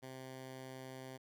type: tone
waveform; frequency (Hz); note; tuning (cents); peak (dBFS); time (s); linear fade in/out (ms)
10% pulse; 130.8; C3; 0; -39; 0.02-1.18; 20
effects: none